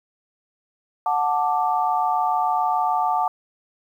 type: chord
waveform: sine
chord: D major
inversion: first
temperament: just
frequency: 734.2 / 881 / 1174.7 Hz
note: F#5 / A5 / D6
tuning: -14 / +2 / 0 cents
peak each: -22 / -22 / -25 dBFS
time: 1.06-3.28 s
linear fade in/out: 2 ms
effects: 9-bit